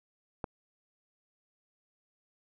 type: click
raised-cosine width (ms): 1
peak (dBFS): -20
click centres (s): 0.442
effects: none

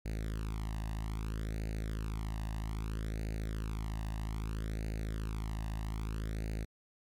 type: tone with flanger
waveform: sawtooth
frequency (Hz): 53.9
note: A1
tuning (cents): -35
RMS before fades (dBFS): -37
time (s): 0.05-6.65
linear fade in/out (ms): 10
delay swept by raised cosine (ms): 0.45 to 1.09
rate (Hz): 0.62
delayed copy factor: +0.9
effects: MP3 96 kbps

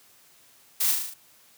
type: noise with echo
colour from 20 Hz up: blue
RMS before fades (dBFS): -24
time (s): 0.8-0.92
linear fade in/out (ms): 10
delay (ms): 37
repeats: 6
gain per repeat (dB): -3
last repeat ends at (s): 1.142
effects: white hiss -57 dBFS RMS until 1.57 s + high-pass 60 Hz 12 dB/octave

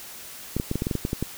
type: clicks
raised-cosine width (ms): 3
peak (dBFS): -12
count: 11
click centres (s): 0.566 / 0.599 / 0.714 / 0.756 / 0.821 / 0.869 / 0.912 / 0.953 / 1.051 / 1.131 / 1.226
effects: white hiss -41 dBFS RMS until 1.37 s

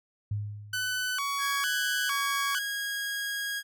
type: tone with exponential decay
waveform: sine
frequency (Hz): 103.83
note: G#2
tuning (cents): 0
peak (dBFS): -26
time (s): 0.31-1.14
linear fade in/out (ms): 5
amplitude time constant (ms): 180
type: tone with vibrato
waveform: sawtooth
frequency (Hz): 1300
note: E6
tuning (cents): -24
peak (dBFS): -25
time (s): 0.73-2.59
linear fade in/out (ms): 5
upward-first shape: square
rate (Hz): 1.1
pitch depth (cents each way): 250
type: tone with pitch glide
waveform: sawtooth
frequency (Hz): 1655 to 1641.7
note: G#6 to G#6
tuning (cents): -6 to -20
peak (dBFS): -27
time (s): 1.38-3.63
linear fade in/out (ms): 50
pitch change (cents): -14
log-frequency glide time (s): 1.66-1.82
effects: none

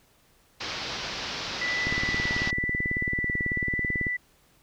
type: low-pass noise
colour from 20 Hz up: white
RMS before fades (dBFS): -34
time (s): 0.6-2.51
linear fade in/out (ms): 10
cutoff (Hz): 5400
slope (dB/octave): 48
type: tone with vibrato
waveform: sine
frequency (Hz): 1975.5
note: B6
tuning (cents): 0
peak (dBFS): -26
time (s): 1.61-4.17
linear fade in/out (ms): 10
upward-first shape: triangle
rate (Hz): 0.98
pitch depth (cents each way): 9
type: click train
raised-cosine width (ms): 3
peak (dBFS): -18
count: 41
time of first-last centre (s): 1.87-4.068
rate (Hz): 18.2
effects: pink hiss -62 dBFS RMS until 4.62 s

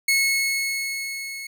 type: tone with level ramp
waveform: sawtooth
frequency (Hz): 2187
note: C#7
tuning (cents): -24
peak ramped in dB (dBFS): -13 to -29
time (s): 0.08-1.47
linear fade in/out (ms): 5
effects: none

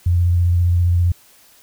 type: tone with vibrato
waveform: sine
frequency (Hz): 87.4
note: F2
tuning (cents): +2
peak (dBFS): -12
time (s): 0.06-1.12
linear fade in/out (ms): 5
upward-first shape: sine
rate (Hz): 15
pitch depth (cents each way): 23
effects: white hiss -50 dBFS RMS until 1.62 s

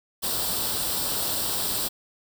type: noise with comb filter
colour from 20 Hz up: white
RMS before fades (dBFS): -27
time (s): 0.22-1.89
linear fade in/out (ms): 20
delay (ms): 0.23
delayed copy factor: +0.65
effects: none

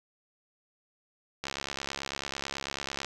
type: click train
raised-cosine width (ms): 0.2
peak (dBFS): -16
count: 112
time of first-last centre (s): 1.44-3.046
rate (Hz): 69.1
effects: none

